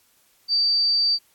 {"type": "tone", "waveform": "sine", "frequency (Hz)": 4638, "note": "D8", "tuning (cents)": -22, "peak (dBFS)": -17, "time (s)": [0.48, 1.19], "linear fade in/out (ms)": 50, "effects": ["white hiss -61 dBFS RMS until 1.34 s", "AAC 64 kbps"]}